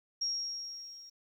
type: tone with level ramp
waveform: sine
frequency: 5588 Hz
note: F8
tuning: in tune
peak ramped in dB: -29 to -49 dBFS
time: 0.21-1.1 s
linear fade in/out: 10 ms
effects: 11-bit